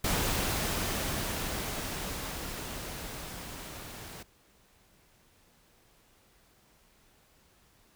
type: noise with level ramp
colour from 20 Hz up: pink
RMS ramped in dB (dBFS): -29 to -45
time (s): 0.04-4.23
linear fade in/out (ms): 5
effects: pink hiss -64 dBFS RMS until 7.95 s